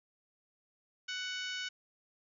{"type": "harmonic tone with a mistuned harmonic", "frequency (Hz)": 744, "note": "F#5", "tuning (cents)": 9, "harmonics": [2, 3, 4, 5, 6, 7, 8, 9], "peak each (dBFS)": [-41, -45, -41, -47, -49, -49, -52, -53], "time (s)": [1.08, 1.69], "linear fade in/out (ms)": 10, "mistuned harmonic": 7, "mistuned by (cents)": 42, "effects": []}